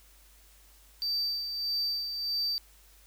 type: tone with tremolo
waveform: triangle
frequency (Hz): 4650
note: D8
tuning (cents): -18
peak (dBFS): -26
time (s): 1.02-2.58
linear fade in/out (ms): 0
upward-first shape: sine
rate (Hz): 1.6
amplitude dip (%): 50
effects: added 50 Hz sine -58 dBFS peak until 3.06 s + white hiss -60 dBFS RMS until 3.06 s